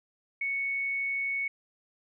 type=tone; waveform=sine; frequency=2217 Hz; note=C#7; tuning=in tune; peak=-28 dBFS; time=0.41-1.48 s; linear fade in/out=5 ms; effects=none